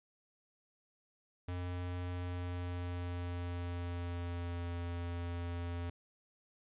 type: tone with pitch glide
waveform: square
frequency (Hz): 89.3 to 86.41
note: F2 to F2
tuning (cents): +39 to -18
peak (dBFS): -38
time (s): 1.48-5.9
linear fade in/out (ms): 5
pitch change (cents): -57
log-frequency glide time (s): 2.11-4.7
effects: resampled to 8000 Hz + 12-bit